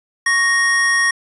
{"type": "tone pair together", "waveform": "square", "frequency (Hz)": [1108.8, 1864.7], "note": ["C#6", "A#6"], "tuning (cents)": [0, 0], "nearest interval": "major sixth", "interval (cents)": 900, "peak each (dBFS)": [-24, -14], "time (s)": [0.26, 1.11], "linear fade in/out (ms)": 5, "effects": ["resampled to 24000 Hz"]}